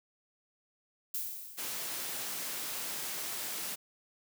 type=noise with exponential decay; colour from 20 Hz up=violet; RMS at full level=-34 dBFS; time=1.14-2.16 s; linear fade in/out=5 ms; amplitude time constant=220 ms
type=noise; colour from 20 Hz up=white; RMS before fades=-38 dBFS; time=1.57-3.76 s; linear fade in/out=20 ms
effects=high-pass 150 Hz 12 dB/octave